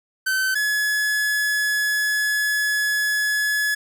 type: tone pair in turn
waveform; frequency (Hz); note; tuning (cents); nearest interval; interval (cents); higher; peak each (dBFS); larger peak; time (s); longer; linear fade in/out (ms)
45% pulse; 1534 / 1700.1; G6 / G#6; -38 / +40; major second; 178; second; -19; neither; 0.26-0.55 / 0.55-3.75; second; 10
effects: 10-bit